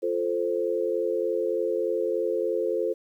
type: chord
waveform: sine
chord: F major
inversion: none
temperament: equal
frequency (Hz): 349.2 / 440 / 523.3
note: F4 / A4 / C5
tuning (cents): 0 / 0 / 0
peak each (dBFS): -29 / -27 / -28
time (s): 0.02-2.94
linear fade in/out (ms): 20
effects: 10-bit